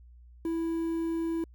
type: tone with quantisation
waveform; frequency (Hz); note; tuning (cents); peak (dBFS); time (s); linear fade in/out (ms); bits
triangle; 330; E4; +2; -26; 0.45-1.44; 2; 9
effects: added 60 Hz sine -50 dBFS peak until 1.54 s